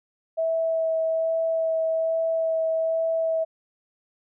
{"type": "tone with vibrato", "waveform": "sine", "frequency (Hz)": 650, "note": "E5", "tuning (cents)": -24, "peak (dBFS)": -21, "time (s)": [0.37, 3.45], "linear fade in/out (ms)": 20, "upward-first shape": "sine", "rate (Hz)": 1.2, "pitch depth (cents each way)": 10, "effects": []}